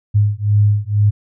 sine beating tone pair, 102.8 / 104.9 Hz, G#2 / G#2, -17 / +18 cents, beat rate 2.1 Hz, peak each -14 dBFS, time 0.14-1.11 s, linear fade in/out 20 ms, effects none

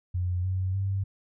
sine tone with pitch steps, 89.7 / 93.46 / 97.37 Hz, F2 / F#2 / G2, +47 / +18 / -11 cents, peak -25 dBFS, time 0.14-1.04 s, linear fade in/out 10 ms, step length 300 ms, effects none

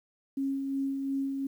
sine tone with tremolo, 272.8 Hz, C#4, 28 cents flat, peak -27 dBFS, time 0.37-1.47 s, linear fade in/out 5 ms, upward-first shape sine, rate 2.8 Hz, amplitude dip 35%, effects 10-bit

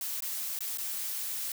blue noise with dropouts, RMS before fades -35 dBFS, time 0.01-1.52 s, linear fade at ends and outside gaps 2 ms, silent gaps 0.205-0.222 / 0.59-0.606 / 0.774-0.783 s, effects none

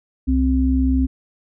sine tone pair together, 65.4 / 261.6 Hz, C2 / C4, 0 / 0 cents, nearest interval 2 octaves, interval 2400 cents, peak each -17 dBFS, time 0.27-1.07 s, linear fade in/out 20 ms, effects none

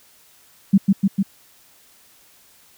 sine tone with echo, 196 Hz, G3, in tune, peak -8 dBFS, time 0.73-0.78 s, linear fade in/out 10 ms, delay 150 ms, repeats 3, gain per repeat -2 dB, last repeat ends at 1.23 s, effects white hiss -53 dBFS RMS until 2.77 s

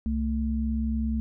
sine tone pair together, 66.2 / 222.7 Hz, C2 / A3, +21 / +21 cents, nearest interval octave + major sixth, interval 2100 cents, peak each -27 dBFS, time 0.06-1.2 s, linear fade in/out 0 ms, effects none

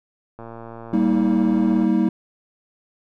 click train, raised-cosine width 1 ms, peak -23 dBFS, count 168, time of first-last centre 0.39-1.842 s, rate 115 Hz
triangle chord, Eb major, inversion first, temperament equal with one note detuned, 196 / 233.1 / 319.3 Hz, G3 / Bb3 / Eb4, 0 / 0 / +45 cents, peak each -18 dBFS, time 0.93-2.09 s, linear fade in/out 5 ms
effects none

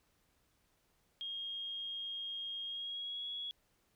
sine tone with pitch glide, 3246 to 3349 Hz, G#7 to G#7, -40 to +14 cents, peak -39 dBFS, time 1.21-3.51 s, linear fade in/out 0 ms, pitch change +54 cents, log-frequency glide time 2.65-3.27 s, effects pink hiss -75 dBFS RMS until 3.95 s

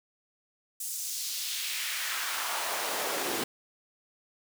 pink noise with high-pass filter sweep, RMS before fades -33 dBFS, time 0.8-3.44 s, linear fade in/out 5 ms, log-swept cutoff 8400 to 300 Hz, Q 1.4, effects none

